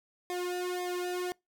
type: tone with flanger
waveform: sawtooth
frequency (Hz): 358.7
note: F4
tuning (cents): +46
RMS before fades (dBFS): -34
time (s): 0.3-1.32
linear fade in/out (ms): 0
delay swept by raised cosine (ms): 0.7 to 1.9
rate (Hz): 1.9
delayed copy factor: -0.95
effects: noise-tail reverb RT60 0.2 s tail -26 dB re dry